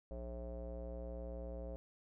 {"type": "tone with low-pass filter", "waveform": "square", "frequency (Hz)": 59.6, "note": "A#1", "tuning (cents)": 39, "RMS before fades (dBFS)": -45, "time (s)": [0.11, 1.76], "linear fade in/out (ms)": 0, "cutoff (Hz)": 580, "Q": 8.4, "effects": []}